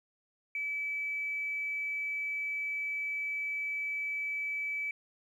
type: tone with tanh clipping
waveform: triangle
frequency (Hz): 2300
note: D7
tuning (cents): -37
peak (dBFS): -32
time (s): 0.55-4.91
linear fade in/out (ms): 2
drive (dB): 3
effects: none